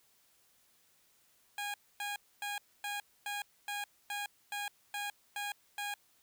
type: tone bursts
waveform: 15% pulse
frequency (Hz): 819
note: G#5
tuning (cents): -24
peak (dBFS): -30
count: 11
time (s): 1.58-5.94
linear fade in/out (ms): 2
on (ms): 160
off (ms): 260
effects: white hiss -69 dBFS RMS until 6.22 s